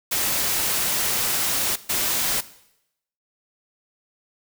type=noise bursts at uneven times; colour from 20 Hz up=white; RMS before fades=-23 dBFS; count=2; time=0.11-1.76 / 1.89-2.41 s; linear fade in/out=10 ms; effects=noise-tail reverb RT60 0.8 s tail -17 dB re dry